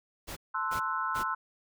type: noise bursts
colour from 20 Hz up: pink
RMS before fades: -40 dBFS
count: 3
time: 0.27-1.238 s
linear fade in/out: 20 ms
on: 96 ms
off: 340 ms
type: chord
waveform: sine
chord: F# half-diminished seventh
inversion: first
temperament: equal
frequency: 880 / 1046.5 / 1318.5 / 1480 Hz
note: A5 / C6 / E6 / F#6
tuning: 0 / 0 / 0 / 0 cents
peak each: -39 / -33 / -33 / -36 dBFS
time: 0.54-1.35 s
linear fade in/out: 10 ms
effects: none